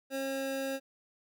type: tone pair together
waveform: square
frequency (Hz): 269.9 / 539.8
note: C#4 / C#5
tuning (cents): -46 / -46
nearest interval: octave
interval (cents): 1200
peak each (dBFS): -38 / -35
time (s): 0.1-0.8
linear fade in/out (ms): 50
effects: none